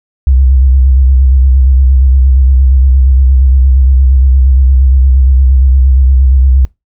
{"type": "tone with vibrato", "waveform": "sine", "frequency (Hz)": 65.41, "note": "C2", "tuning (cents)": 0, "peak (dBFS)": -3, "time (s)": [0.27, 6.65], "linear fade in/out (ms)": 0, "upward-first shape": "square", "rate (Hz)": 8.6, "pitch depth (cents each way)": 54, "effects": ["noise-tail reverb RT60 0.2 s tail -23 dB re dry"]}